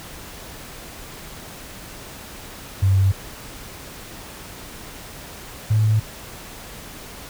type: tone pair in turn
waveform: sine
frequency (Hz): 96.5 / 108.32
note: G2 / A2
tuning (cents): -27 / -27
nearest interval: major second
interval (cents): 200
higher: second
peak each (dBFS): -13 / -14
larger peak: first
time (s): 2.82-3.12 / 5.7-6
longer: neither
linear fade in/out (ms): 10
effects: pink hiss -38 dBFS RMS until 7.29 s